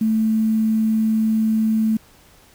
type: tone with quantisation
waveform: sine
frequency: 219.9 Hz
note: A3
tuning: 1 cent flat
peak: -15 dBFS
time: 0.01-1.97 s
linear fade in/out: 5 ms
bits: 7
effects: pink hiss -51 dBFS RMS until 2.54 s